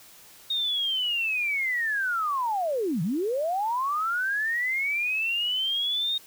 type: linear two-way sweep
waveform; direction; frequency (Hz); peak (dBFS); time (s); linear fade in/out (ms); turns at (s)
sine; down then up; 3729 to 147.9 to 3729; -24; 0.5-6.18; 5; 3.02
effects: white hiss -51 dBFS RMS until 6.26 s